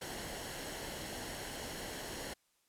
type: noise with comb filter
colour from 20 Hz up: pink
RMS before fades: -43 dBFS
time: 0.01-2.34 s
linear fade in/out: 10 ms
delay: 0.82 ms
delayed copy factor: -0.5
effects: white hiss -75 dBFS RMS until 2.68 s + low-pass 12000 Hz 12 dB/octave